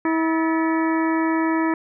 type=harmonic tone with a mistuned harmonic; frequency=323.1 Hz; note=E4; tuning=35 cents flat; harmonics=1 / 2 / 3 / 4 / 5 / 6 / 7; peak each=-19 / -31 / -26 / -31 / -31 / -35 / -36 dBFS; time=0.05-1.74 s; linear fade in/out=2 ms; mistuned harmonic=5; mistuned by=+120 cents; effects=none